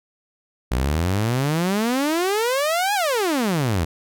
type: exponential two-way sweep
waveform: sawtooth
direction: up then down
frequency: 58.27 to 848 to 76 Hz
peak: -15 dBFS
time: 0.71-3.85 s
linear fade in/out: 10 ms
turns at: 2.94 s
effects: none